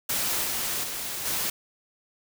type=noise with level steps; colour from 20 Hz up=white; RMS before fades=-27 / -29 / -33 / -28 dBFS; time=0.09-1.5 s; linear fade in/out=5 ms; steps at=0.43 / 0.83 / 1.25 s; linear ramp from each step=10 ms; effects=none